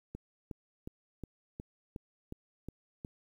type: click train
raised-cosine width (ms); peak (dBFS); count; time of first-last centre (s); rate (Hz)
3; -28; 9; 0.15-3.049; 2.76
effects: 10-bit